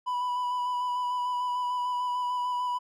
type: tone with vibrato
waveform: triangle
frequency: 987.8 Hz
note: B5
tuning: in tune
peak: -25 dBFS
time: 0.06-2.79 s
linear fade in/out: 20 ms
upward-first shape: square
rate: 6.7 Hz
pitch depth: 14 cents each way
effects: none